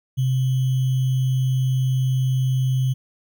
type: tone with sample-and-hold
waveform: sine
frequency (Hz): 130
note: C3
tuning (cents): -11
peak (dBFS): -17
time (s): 0.17-2.94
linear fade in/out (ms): 20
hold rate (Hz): 3150
effects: none